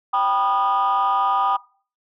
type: chord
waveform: sine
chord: G augmented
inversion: none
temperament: just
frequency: 784 / 980 / 1225 Hz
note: G5 / B5 / D#6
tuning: 0 / -14 / -27 cents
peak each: -20 / -21 / -19 dBFS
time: 0.13-1.57 s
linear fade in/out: 10 ms
effects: noise-tail reverb RT60 0.4 s tail -20 dB re dry + tanh soft clip ceiling -12 dBFS